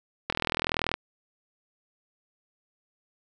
click train, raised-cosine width 0.3 ms, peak -10 dBFS, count 27, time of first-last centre 0.3-0.94 s, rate 40.6 Hz, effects none

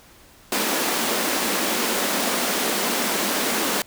pink high-pass noise, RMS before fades -23 dBFS, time 0.52-3.82 s, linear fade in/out 2 ms, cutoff 200 Hz, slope 48 dB/octave, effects pink hiss -50 dBFS RMS until 3.86 s

